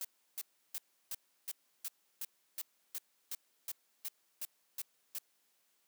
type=noise bursts; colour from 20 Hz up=blue; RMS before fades=-40 dBFS; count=15; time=0.01-5.185 s; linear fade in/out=2 ms; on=37 ms; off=330 ms; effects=white hiss -75 dBFS RMS until 5.87 s + high-pass 200 Hz 12 dB/octave